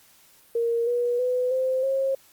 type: tone with pitch steps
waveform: sine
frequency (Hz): 466.2 / 483.2 / 500.8 / 519.1 / 538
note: A#4 / B4 / B4 / C5 / C5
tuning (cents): 0 / -38 / +24 / -14 / +48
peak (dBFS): -21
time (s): 0.55-2.15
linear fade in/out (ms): 5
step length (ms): 320
effects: white hiss -56 dBFS RMS until 2.32 s + Opus 48 kbps